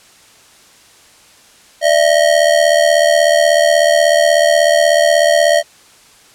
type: ring-modulated tone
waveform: square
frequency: 630 Hz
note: D#5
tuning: 21 cents sharp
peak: -6 dBFS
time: 1.81-5.63 s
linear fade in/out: 50 ms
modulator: 38.2 Hz
effects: white hiss -45 dBFS RMS until 6.34 s + low-pass 9000 Hz 12 dB/octave